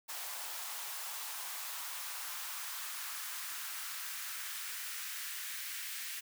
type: noise with high-pass filter sweep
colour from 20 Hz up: white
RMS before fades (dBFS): -42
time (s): 0.08-6.21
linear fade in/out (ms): 20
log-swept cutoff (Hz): 780 to 1900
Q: 1.8
effects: none